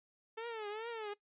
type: tone with vibrato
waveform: sawtooth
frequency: 440 Hz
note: A4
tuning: in tune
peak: -36 dBFS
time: 0.37-1.14 s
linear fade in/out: 10 ms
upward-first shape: triangle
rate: 2.4 Hz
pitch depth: 140 cents each way
effects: noise-tail reverb RT60 0.1 s tail -19 dB re dry + resampled to 8000 Hz